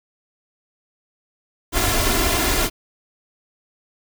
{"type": "noise with comb filter", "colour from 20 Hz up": "pink", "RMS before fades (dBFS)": -19, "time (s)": [1.72, 2.7], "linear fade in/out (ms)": 50, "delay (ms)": 2.9, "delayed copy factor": 0.65, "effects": []}